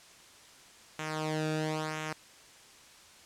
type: tone with flanger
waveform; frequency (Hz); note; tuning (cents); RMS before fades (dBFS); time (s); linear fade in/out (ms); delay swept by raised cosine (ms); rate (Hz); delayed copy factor
sawtooth; 155.56; D#3; 0; -34; 0.99-2.13; 2; 0.21 to 0.98; 0.98; -0.75
effects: white hiss -55 dBFS RMS until 3.25 s + low-pass 8000 Hz 12 dB/octave